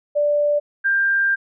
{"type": "tone pair in turn", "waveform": "sine", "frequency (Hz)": [587, 1590.8], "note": ["D5", "G6"], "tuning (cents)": [-1, 25], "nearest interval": "octave + perfect fourth", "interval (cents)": 1726, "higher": "second", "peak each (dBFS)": -15, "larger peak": "neither", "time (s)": [[0.15, 0.6], [0.84, 1.36]], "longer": "second", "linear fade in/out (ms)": 20, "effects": []}